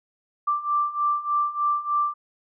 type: beating tone pair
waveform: sine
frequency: 1174.7 / 1178 Hz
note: D6 / D6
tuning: 0 / +5 cents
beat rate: 3.3 Hz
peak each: -26 / -23 dBFS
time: 0.47-2.14 s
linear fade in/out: 10 ms
effects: none